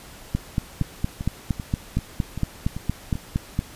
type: two click trains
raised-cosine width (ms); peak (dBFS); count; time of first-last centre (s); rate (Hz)
5; -17 / -9; 7 / 15; 0.82-3.155 / 0.35-3.591; 2.57 / 4.32
effects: pink hiss -44 dBFS RMS until 3.75 s + resampled to 32000 Hz